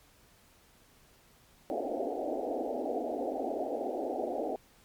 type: band-pass noise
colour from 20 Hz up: white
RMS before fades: -34 dBFS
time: 1.7-4.56 s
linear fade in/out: 0 ms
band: 240 to 780 Hz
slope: 96 dB/octave
effects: pink hiss -62 dBFS RMS until 4.84 s + MP3 96 kbps